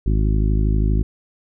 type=harmonic tone; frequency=52.5 Hz; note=G#1; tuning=19 cents sharp; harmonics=1 / 2 / 3 / 4 / 5 / 6 / 7; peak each=-16 / -22 / -26 / -28 / -30 / -32 / -33 dBFS; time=0.06-1.03 s; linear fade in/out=5 ms; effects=none